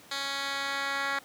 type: tone with band-pass filter sweep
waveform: 10% pulse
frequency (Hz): 277.2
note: C#4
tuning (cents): 0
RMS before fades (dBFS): -32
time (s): 0.11-1.19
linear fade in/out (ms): 5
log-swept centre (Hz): 3700 to 2000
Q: 1.3
effects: pink hiss -53 dBFS RMS until 1.24 s + high-pass 150 Hz 12 dB/octave